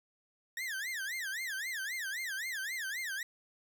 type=tone with vibrato; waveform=40% pulse; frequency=1804 Hz; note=A6; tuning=43 cents sharp; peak=-35 dBFS; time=0.57-3.23 s; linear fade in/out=2 ms; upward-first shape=sine; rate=3.8 Hz; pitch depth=280 cents each way; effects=12-bit

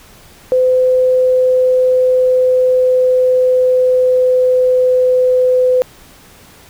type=tone with pitch glide; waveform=sine; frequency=510 to 506.2 Hz; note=C5 to B4; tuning=-44 to +43 cents; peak=-8 dBFS; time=0.52-5.82 s; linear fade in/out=0 ms; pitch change=-13 cents; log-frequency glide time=1.11-5.41 s; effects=pink hiss -42 dBFS RMS until 6.69 s

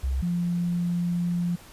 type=tone pair in turn; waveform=sine; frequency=66 / 174.12 Hz; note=C2 / F3; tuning=+16 / -5 cents; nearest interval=octave + perfect fourth; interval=1679 cents; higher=second; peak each=-23 dBFS; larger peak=neither; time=0.03-0.22 / 0.22-1.56 s; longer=second; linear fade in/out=10 ms; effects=pink hiss -49 dBFS RMS until 1.72 s + resampled to 32000 Hz

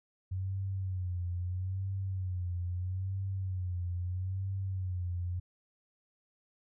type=tone with vibrato; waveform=sine; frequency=92.4 Hz; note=F#2; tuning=2 cents flat; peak=-32 dBFS; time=0.31-5.4 s; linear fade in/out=10 ms; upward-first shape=sine; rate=0.77 Hz; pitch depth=80 cents each way; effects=none

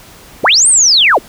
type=linear two-way sweep; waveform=sine; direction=up then down; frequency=41.2 to 8980 to 212.8 Hz; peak=-5 dBFS; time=0.43-1.19 s; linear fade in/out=20 ms; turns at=0.68 s; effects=pink hiss -38 dBFS RMS until 1.28 s

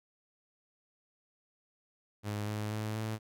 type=tone with pitch steps; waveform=sawtooth; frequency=104.3 / 106.06 / 107.85 / 109.68 Hz; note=G#2 / G#2 / A2 / A2; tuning=+8 / +37 / -34 / -5 cents; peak=-30 dBFS; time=2.23-3.19 s; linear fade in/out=50 ms; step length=240 ms; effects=none

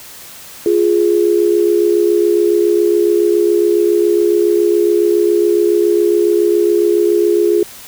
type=tone pair together; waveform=sine; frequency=349.2 / 416.4 Hz; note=F4 / G#4; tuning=0 / +5 cents; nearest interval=minor third; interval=305 cents; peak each=-12 dBFS; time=0.66-7.63 s; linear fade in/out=2 ms; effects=white hiss -35 dBFS RMS until 7.87 s

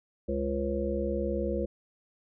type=harmonic tone with a mistuned harmonic; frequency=69.3 Hz; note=C#2; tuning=in tune; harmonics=1 / 3 / 5 / 7 / 8; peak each=-34 / -34 / -34 / -34 / -34 dBFS; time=0.28-1.66 s; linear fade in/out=10 ms; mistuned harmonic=8; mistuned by=-29 cents; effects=none

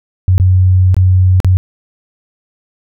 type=tone with dropouts; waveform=sine; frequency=92.5 Hz; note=F#2; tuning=in tune; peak=-5 dBFS; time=0.28-1.57 s; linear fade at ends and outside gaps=0 ms; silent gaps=0.38-0.399 / 0.944-0.966 / 1.402-1.446 s; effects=none

